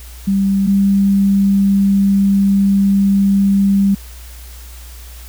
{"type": "tone pair in turn", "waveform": "sine", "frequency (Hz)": [196, 197.59], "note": ["G3", "G3"], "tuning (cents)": [0, 14], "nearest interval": "unison", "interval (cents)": 14, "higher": "second", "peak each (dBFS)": [-11, -9], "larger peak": "second", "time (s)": [[0.27, 0.67], [0.67, 3.95]], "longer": "second", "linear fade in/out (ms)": 10, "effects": ["added 60 Hz sine -32 dBFS peak until 5.28 s", "white hiss -40 dBFS RMS until 5.28 s"]}